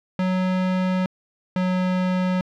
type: tone pair in turn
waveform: square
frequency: 185 / 183.72 Hz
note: F#3 / F#3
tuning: 0 / -12 cents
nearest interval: unison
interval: 12 cents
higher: first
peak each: -20 dBFS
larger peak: neither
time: 0.19-1.06 / 1.56-2.41 s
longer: first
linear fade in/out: 2 ms
effects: low-pass 3000 Hz 12 dB/octave + 10-bit

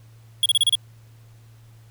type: tone bursts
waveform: square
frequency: 3335 Hz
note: G#7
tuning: 7 cents sharp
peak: -15 dBFS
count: 6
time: 0.43-0.753 s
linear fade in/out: 2 ms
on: 28 ms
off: 31 ms
effects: added 113 Hz sine -46 dBFS peak until 1.9 s + pink hiss -59 dBFS RMS until 1.9 s

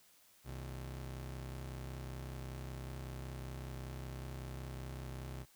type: ring-modulated tone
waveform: 40% pulse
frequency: 96.3 Hz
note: G2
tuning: 30 cents flat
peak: -39 dBFS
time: 0.44-5.46 s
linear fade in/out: 50 ms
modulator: 32.6 Hz
effects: white hiss -66 dBFS RMS until 5.55 s

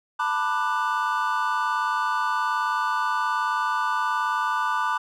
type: chord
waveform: triangle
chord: B minor seventh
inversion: third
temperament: just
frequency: 889 / 987.8 / 1185.3 / 1481.6 Hz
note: A5 / B5 / D6 / F#6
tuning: +18 / 0 / +16 / +2 cents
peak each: -27 / -25 / -25 / -27 dBFS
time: 0.19-4.98 s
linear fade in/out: 10 ms
effects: none

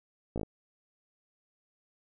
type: slowing click train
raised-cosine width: 2 ms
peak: -21 dBFS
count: 5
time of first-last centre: 0.36-0.432 s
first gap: 17 ms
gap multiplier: 1.04
effects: none

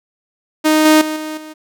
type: tone with level steps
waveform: sawtooth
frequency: 310 Hz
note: D#4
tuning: 6 cents flat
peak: -6 / -3 / -15 / -19 / -27 dBFS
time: 0.64-1.54 s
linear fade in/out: 20 ms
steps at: 0.85 / 1.01 / 1.16 / 1.37 s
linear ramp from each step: 5 ms
effects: none

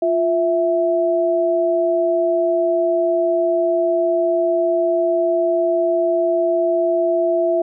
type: tone pair together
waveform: sine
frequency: 349.2 / 659.2 Hz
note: F4 / E5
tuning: 0 / 0 cents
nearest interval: major seventh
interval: 1100 cents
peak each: -19 / -16 dBFS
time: 0.02-7.62 s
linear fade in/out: 5 ms
effects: none

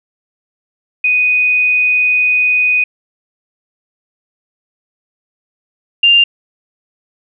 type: tone pair in turn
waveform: sine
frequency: 2489 / 2794 Hz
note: D#7 / F7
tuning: 0 / 0 cents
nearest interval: major second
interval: 200 cents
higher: second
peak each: -9 / -5 dBFS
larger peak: second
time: 1.04-2.84 / 6.03-6.24 s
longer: first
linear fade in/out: 5 ms
effects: none

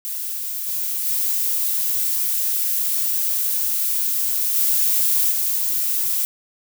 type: noise with level steps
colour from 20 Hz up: violet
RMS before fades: -27 / -24 / -21 / -18 / -21 dBFS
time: 0.05-6.25 s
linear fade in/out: 0 ms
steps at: 0.66 / 1.05 / 4.54 / 5.3 s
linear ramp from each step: 20 ms
effects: none

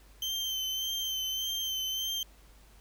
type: tone with vibrato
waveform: 35% pulse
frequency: 3111 Hz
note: G7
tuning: 14 cents flat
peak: -29 dBFS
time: 0.22-2.23 s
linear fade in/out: 2 ms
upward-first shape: sine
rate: 1.7 Hz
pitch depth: 28 cents each way
effects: added 50 Hz sine -55 dBFS peak until 2.8 s + pink hiss -61 dBFS RMS until 2.8 s

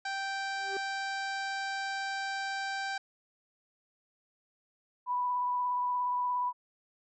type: harmonic tone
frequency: 782 Hz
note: G5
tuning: 4 cents flat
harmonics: 1 / 2 / 3 / 4 / 5 / 6 / 7 / 8 / 9 / 10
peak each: -36 / -36 / -45 / -51 / -47 / -46 / -51 / -57 / -55 / -58 dBFS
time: 0.05-2.98 s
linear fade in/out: 5 ms
type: tone with exponential growth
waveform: triangle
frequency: 392 Hz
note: G4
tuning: in tune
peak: -31 dBFS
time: 0.52-0.77 s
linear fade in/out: 2 ms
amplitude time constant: 54 ms
type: tone with vibrato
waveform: sine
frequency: 987.8 Hz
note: B5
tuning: in tune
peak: -28 dBFS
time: 5.06-6.53 s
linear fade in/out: 50 ms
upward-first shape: triangle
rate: 17 Hz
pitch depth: 17 cents each way
effects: none

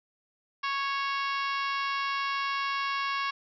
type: harmonic tone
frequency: 553 Hz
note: C#5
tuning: 4 cents flat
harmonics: 2 / 3 / 4 / 5 / 6 / 7 / 8 / 9 / 10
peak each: -30 / -36 / -37 / -38 / -42 / -45 / -45 / -46 / -46 dBFS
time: 0.63-3.31 s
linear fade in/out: 10 ms
effects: none

